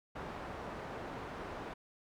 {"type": "low-pass noise", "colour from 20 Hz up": "white", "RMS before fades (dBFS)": -44, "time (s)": [0.15, 1.74], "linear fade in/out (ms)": 10, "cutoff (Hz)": 1000, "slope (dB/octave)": 12, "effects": []}